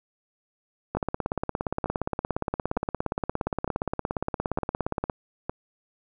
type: two click trains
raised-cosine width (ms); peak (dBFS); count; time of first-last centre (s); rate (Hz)
1; -14 / -12; 6 / 72; 0.95-5.495 / 0.97-5.098; 1.1 / 17.2
effects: none